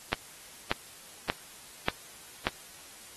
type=click train; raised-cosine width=0.3 ms; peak=-9 dBFS; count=5; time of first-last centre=0.13-2.469 s; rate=1.71 Hz; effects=white hiss -50 dBFS RMS until 3.16 s + AAC 32 kbps